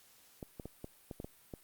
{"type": "clicks", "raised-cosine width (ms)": 2, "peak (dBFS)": -29, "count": 8, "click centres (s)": [0.428, 0.598, 0.656, 0.844, 1.112, 1.201, 1.245, 1.538], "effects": ["white hiss -63 dBFS RMS until 1.63 s", "Opus 48 kbps"]}